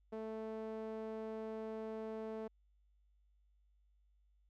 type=tone with band-pass filter; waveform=sawtooth; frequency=220 Hz; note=A3; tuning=in tune; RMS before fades=-44 dBFS; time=0.12-2.48 s; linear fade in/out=10 ms; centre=490 Hz; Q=1.6; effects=added 50 Hz sine -69 dBFS peak until 4.49 s